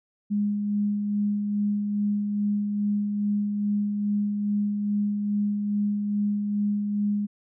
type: tone with tremolo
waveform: sine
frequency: 205.9 Hz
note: G#3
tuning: 15 cents flat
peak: -21 dBFS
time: 0.3-7.27 s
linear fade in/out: 20 ms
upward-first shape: sine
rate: 2.4 Hz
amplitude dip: 35%
effects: none